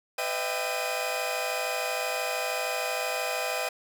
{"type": "tone cluster", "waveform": "sawtooth", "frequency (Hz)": [504, 610, 663, 788, 2482], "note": ["B4", "D#5", "E5", "G5", "D#7"], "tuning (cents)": [35, -34, 10, 9, -5], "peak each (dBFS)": -31, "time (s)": [0.18, 3.69], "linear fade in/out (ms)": 5, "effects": []}